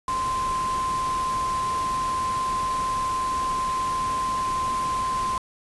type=tone in noise; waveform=sine; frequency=1040 Hz; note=C6; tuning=11 cents flat; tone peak=-23 dBFS; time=0.08-5.38 s; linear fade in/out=2 ms; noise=pink; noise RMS=-35 dBFS; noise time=0.08-5.38 s; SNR=+9 dB; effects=resampled to 24000 Hz